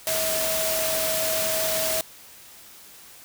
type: tone in noise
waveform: sine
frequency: 641 Hz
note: E5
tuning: 49 cents flat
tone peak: -27 dBFS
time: 0.07-2.01 s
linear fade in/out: 0 ms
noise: white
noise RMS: -26 dBFS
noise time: 0.07-2.01 s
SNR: -4 dB
effects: white hiss -47 dBFS RMS until 3.24 s